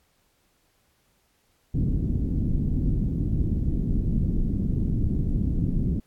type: low-pass noise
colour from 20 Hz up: pink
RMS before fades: -24 dBFS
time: 1.74-6 s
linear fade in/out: 5 ms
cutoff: 270 Hz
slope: 24 dB/octave
effects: pink hiss -67 dBFS RMS until 6.06 s + AAC 64 kbps